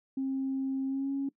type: tone with pitch glide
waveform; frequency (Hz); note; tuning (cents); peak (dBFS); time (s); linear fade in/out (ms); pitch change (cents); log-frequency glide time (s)
sine; 267.5 to 275.3; C4 to C#4; +38 to -12; -28; 0.17-1.29; 5; +50; 0.87-1.11
effects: noise-tail reverb RT60 0.1 s tail -20 dB re dry + tanh soft clip ceiling -24 dBFS